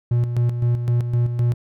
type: tone with tremolo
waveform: triangle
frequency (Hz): 120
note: B2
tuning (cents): -49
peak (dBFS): -13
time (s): 0.11-1.54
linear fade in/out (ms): 5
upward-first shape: square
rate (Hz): 3.9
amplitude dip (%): 55
effects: none